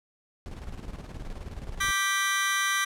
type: noise with tremolo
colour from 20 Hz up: brown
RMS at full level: -36 dBFS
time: 0.46-1.91 s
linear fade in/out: 0 ms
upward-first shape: square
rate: 19 Hz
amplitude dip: 55%
type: chord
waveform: sawtooth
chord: G major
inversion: second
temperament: just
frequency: 1176 / 1568 / 1960 Hz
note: D6 / G6 / B6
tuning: +2 / 0 / -14 cents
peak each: -25 dBFS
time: 1.8-2.85 s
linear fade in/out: 10 ms
effects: low-pass 11000 Hz 12 dB/octave